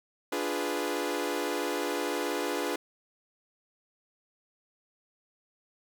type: chord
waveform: sawtooth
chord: D diminished seventh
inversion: none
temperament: equal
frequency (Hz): 293.7 / 349.2 / 415.3 / 493.9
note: D4 / F4 / Ab4 / Cb5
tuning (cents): 0 / 0 / 0 / 0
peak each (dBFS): -31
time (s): 0.32-2.76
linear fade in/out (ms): 5
effects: none